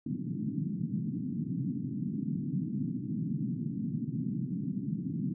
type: band-pass noise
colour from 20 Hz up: pink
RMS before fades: -34 dBFS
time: 0.06-5.34 s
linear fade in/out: 5 ms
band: 130 to 280 Hz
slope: 48 dB/octave
effects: none